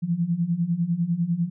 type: beating tone pair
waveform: sine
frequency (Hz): 164.81 / 174.81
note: E3 / F3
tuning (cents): 0 / +2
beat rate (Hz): 10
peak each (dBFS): -26 / -23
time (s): 0.02-1.5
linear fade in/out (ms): 20
effects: none